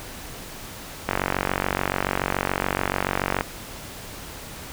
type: click train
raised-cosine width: 0.5 ms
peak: -6 dBFS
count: 110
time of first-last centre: 1.09-3.409 s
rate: 47 Hz
effects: pink hiss -38 dBFS RMS until 4.72 s